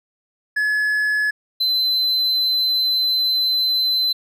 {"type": "tone pair in turn", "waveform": "triangle", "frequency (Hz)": [1704, 4053], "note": ["G#6", "B7"], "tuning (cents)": [44, 44], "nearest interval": "octave + minor third", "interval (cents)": 1500, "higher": "second", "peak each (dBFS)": -15, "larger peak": "neither", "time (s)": [[0.56, 1.31], [1.6, 4.13]], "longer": "second", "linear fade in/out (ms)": 10, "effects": []}